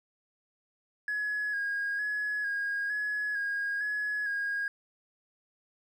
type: tone with vibrato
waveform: triangle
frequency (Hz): 1661.2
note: G#6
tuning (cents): 0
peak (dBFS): -26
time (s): 1.08-4.68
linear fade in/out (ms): 2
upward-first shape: square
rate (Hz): 1.1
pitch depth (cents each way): 28
effects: tanh soft clip ceiling -26 dBFS